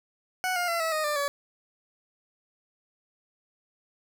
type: tone with pitch steps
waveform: 20% pulse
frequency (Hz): 740 / 708.2 / 677.8 / 648.7 / 620.8 / 594.2 / 568.6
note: F#5 / F5 / E5 / E5 / D#5 / D5 / C#5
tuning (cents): 0 / +24 / +48 / -28 / -4 / +20 / +44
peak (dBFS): -21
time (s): 0.44-1.28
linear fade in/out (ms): 0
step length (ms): 120
effects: none